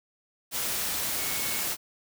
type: tone in noise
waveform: sine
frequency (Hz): 2197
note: C#7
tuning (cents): -16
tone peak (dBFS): -40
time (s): 1.17-1.64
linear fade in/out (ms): 50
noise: white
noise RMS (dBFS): -30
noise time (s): 0.51-1.77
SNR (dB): -13
effects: none